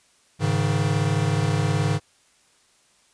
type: chord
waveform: square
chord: Ab suspended fourth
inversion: none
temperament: equal with one note detuned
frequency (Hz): 103.83 / 138.59 / 157.64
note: Ab2 / Db3 / Eb3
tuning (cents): 0 / 0 / +23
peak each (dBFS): -25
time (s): 0.39-2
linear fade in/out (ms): 50
effects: white hiss -60 dBFS RMS until 3.13 s + resampled to 22050 Hz